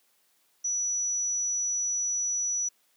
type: tone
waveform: sine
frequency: 5900 Hz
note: F#8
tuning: 6 cents flat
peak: -26 dBFS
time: 0.64-2.69 s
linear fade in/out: 10 ms
effects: white hiss -68 dBFS RMS until 2.96 s + high-pass 200 Hz 12 dB/octave